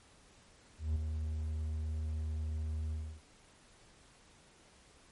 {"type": "tone with ADSR envelope", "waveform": "triangle", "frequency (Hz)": 77.78, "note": "D#2", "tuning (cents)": 0, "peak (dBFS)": -26, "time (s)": [0.78, 3.22], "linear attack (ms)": 180, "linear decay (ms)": 4, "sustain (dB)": -6, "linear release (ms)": 300, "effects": ["pink hiss -62 dBFS RMS until 5.11 s", "MP3 48 kbps"]}